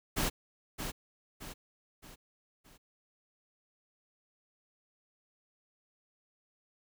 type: noise with echo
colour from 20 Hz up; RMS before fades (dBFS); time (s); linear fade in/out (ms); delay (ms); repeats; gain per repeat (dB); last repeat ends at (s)
pink; -31; 0.16-0.3; 20; 620; 4; -7; 2.78
effects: none